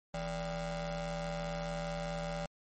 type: ring-modulated tone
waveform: 30% pulse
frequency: 207.7 Hz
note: G#3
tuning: in tune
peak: -30 dBFS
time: 0.14-2.46 s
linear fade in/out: 2 ms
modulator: 373 Hz
effects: MP3 32 kbps